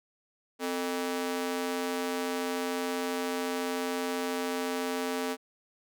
sawtooth ring-modulated tone, 352.5 Hz, F4, 16 cents sharp, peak -23 dBFS, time 0.59-5.37 s, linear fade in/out 50 ms, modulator 92.9 Hz, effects none

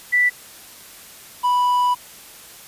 sine / triangle tone pair in turn, 1972 / 986 Hz, B6 / B5, -3 / -3 cents, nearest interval octave, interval 1200 cents, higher first, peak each -13 dBFS, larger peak neither, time 0.12-0.3 / 1.43-1.95 s, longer second, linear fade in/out 20 ms, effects white hiss -42 dBFS RMS until 2.67 s + resampled to 32000 Hz

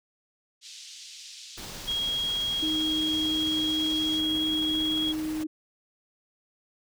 pink band-pass noise, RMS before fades -45 dBFS, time 0.61-4.22 s, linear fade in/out 50 ms, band 3200 to 6900 Hz, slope 24 dB/octave
pink noise with tremolo, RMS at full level -40 dBFS, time 1.57-5.44 s, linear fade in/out 10 ms, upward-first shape triangle, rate 18 Hz, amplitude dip 30%
sine tone with pitch glide, 3283 to 3310 Hz, G#7 to G#7, -21 to -6 cents, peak -26 dBFS, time 1.87-5.13 s, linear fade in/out 20 ms, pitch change +15 cents, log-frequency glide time 3.26-4.9 s
sine tone, 311.1 Hz, D#4, in tune, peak -28 dBFS, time 2.62-5.47 s, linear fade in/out 10 ms
effects none

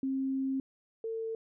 sine tone pair in turn, 267.2 / 449.4 Hz, C4 / A4, +36 / +37 cents, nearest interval major sixth, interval 901 cents, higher second, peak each -29 / -33 dBFS, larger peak first, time 0.03-0.6 / 1.04-1.35 s, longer first, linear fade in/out 2 ms, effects none

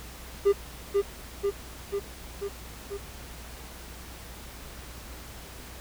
triangle tone with echo, 400.5 Hz, G4, 37 cents sharp, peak -15 dBFS, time 0.45-0.53 s, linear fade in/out 20 ms, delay 490 ms, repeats 5, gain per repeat -3 dB, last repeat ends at 2.98 s, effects added 60 Hz sine -45 dBFS peak until 5.8 s + pink hiss -45 dBFS RMS until 5.8 s

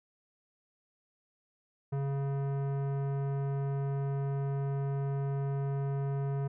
sine tone with tanh clipping, 138.59 Hz, C#3, in tune, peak -32 dBFS, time 1.92-6.48 s, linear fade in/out 10 ms, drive 16 dB, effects none

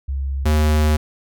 sine / square tone pair in turn, 68 / 76.33 Hz, C#2 / D#2, -33 / -33 cents, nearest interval major second, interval 200 cents, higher second, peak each -20 / -14 dBFS, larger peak second, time 0.08-0.45 / 0.45-0.97 s, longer second, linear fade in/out 10 ms, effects none

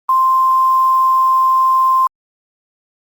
sine tone with quantisation, 1046.5 Hz, C6, in tune, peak -9 dBFS, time 0.09-2.07 s, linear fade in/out 2 ms, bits 6, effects Opus 32 kbps

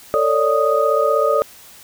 sine tone cluster, 448.3 / 561 / 597 / 1244 Hz, A4 / C#5 / D5 / D#6, +32 / +21 / +28 / -1 cents, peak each -19 dBFS, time 0.14-1.42 s, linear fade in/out 0 ms, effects white hiss -43 dBFS RMS until 1.83 s

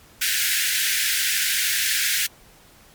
pink high-pass noise, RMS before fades -22 dBFS, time 0.21-2.27 s, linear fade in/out 10 ms, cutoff 1500 Hz, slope 96 dB/octave, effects pink hiss -51 dBFS RMS until 2.94 s + MP3 96 kbps

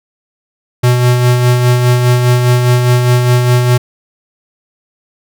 square tone with tremolo, 123.47 Hz, B2, in tune, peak -6 dBFS, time 0.83-3.78 s, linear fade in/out 10 ms, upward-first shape sine, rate 4.9 Hz, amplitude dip 40%, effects none

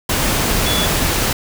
sine tone in noise, 3426 Hz, A7, 47 cents flat, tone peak -20 dBFS, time 0.66-0.86 s, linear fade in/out 5 ms, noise pink, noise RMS -17 dBFS, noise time 0.09-1.33 s, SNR -6 dB, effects none

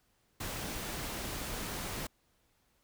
pink noise, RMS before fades -39 dBFS, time 0.4-2.07 s, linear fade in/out 5 ms, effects pink hiss -73 dBFS RMS until 2.83 s

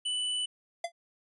square tone, 2981 Hz, F#7, 12 cents sharp, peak -30 dBFS, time 0.05-0.46 s, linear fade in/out 10 ms
square tone with exponential decay, 684 Hz, F5, 36 cents flat, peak -28 dBFS, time 0.84-0.92 s, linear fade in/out 5 ms, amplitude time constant 16 ms
effects resampled to 24000 Hz

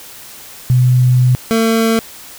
sine / 25% pulse tone pair in turn, 125.9 / 225.5 Hz, B2 / A3, +34 / +43 cents, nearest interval minor seventh, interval 1009 cents, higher second, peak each -7 dBFS, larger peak neither, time 0.7-1.35 / 1.51-1.99 s, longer first, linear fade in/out 0 ms, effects white hiss -35 dBFS RMS until 2.38 s

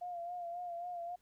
sine tone with vibrato, 699 Hz, F5, 1 cent sharp, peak -39 dBFS, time 0.01-1.16 s, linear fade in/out 10 ms, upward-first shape sine, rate 3.7 Hz, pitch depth 44 cents each way, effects pink hiss -75 dBFS RMS until 1.21 s

